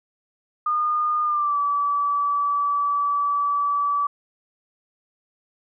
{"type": "tone with pitch glide", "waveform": "sine", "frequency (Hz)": [1219, 1151.2], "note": ["D#6", "D6"], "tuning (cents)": [-36, -35], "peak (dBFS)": -19, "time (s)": [0.66, 4.07], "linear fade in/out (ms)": 5, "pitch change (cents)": -99, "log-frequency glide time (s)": [1.23, 1.58], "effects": []}